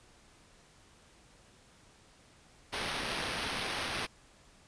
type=noise with sample-and-hold; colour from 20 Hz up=white; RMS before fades=-36 dBFS; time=2.72-4.07 s; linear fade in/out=20 ms; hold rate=7350 Hz; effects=pink hiss -61 dBFS RMS until 4.67 s + resampled to 22050 Hz

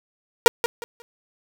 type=tone with echo; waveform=sawtooth; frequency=469.9 Hz; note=A#4; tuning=14 cents sharp; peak=-3 dBFS; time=0.46-0.48 s; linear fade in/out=0 ms; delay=180 ms; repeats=3; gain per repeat=-12 dB; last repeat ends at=1.02 s; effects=none

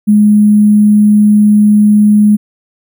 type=tone with sample-and-hold; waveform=sine; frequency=209.1 Hz; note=G#3; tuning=12 cents sharp; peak=-3 dBFS; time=0.07-2.37 s; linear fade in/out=20 ms; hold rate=11025 Hz; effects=none

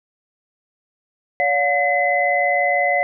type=tone cluster; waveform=sine; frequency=569 / 715 / 2030 Hz; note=C#5 / F5 / B6; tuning=+45 / +41 / +47 cents; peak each=-21 / -19 / -19 dBFS; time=1.4-3.03 s; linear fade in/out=0 ms; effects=none

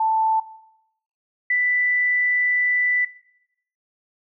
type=tone pair in turn; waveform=sine; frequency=883 / 1982.3 Hz; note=A5 / B6; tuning=+6 / +6 cents; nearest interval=octave + major second; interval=1400 cents; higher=second; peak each=-17 dBFS; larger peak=neither; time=0-0.4 / 1.5-3.05 s; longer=second; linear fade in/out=5 ms; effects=noise-tail reverb RT60 0.8 s tail -18 dB re dry

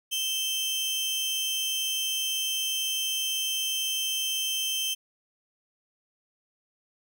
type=tone pair together; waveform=sawtooth; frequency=2637 / 3126 Hz; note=E7 / G7; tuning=0 / -6 cents; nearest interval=minor third; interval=294 cents; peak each=-34 / -24 dBFS; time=0.11-4.95 s; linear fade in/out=20 ms; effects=none

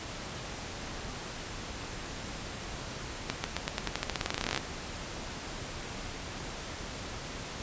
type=accelerating click train; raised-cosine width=0.2 ms; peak=-12 dBFS; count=24; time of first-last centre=3.3-4.576 s; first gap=140 ms; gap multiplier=0.9; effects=pink hiss -40 dBFS RMS until 7.62 s + resampled to 16000 Hz

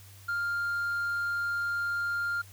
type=tone with hard clipping; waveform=triangle; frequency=1400 Hz; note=F6; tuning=4 cents sharp; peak=-27 dBFS; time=0.28-2.42 s; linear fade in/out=10 ms; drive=1 dB; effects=added 97 Hz sine -50 dBFS peak until 2.52 s + white hiss -55 dBFS RMS until 2.52 s

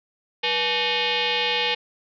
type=tone with frequency modulation; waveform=sine; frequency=186.5 Hz; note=F#3; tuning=14 cents sharp; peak=-20 dBFS; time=0.43-1.75 s; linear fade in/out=10 ms; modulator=670 Hz; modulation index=5.4; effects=none

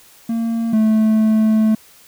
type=tone pair in turn; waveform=triangle; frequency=228.9 / 218.2 Hz; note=A#3 / A3; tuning=-31 / -14 cents; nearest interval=minor second; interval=83 cents; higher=first; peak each=-15 / -9 dBFS; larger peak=second; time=0.29-0.73 / 0.73-1.75 s; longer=second; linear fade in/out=5 ms; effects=white hiss -47 dBFS RMS until 2.07 s

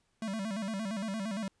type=tone with vibrato; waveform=square; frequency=207.7 Hz; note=G#3; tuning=in tune; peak=-34 dBFS; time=0.22-1.48 s; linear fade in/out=2 ms; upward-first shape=square; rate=8.7 Hz; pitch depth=120 cents each way; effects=pink hiss -75 dBFS RMS until 1.6 s + resampled to 22050 Hz

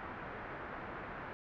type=low-pass noise; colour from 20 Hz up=white; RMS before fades=-45 dBFS; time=0-1.33 s; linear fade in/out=0 ms; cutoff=1700 Hz; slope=24 dB/octave; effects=none

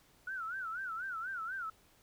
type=tone with vibrato; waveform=sine; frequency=1431 Hz; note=F6; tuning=42 cents sharp; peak=-37 dBFS; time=0.27-1.7 s; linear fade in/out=5 ms; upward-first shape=sine; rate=4.1 Hz; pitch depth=170 cents each way; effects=pink hiss -66 dBFS RMS until 2.02 s

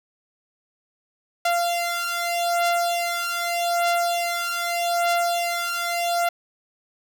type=beating tone pair; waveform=sawtooth; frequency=691 / 691.82 Hz; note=F5 / F5; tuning=-19 / -17 cents; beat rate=0.82 Hz; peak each=-20 / -21 dBFS; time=1.45-6.29 s; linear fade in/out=5 ms; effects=none

